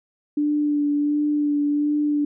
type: tone with vibrato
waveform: sine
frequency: 293.7 Hz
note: D4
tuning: in tune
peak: -18 dBFS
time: 0.37-2.25 s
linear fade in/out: 5 ms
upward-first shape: sine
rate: 1.4 Hz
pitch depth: 18 cents each way
effects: none